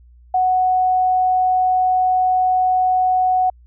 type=tone; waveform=sine; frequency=740 Hz; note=F#5; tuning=in tune; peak=-13 dBFS; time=0.34-3.5 s; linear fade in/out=5 ms; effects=added 60 Hz sine -44 dBFS peak until 3.66 s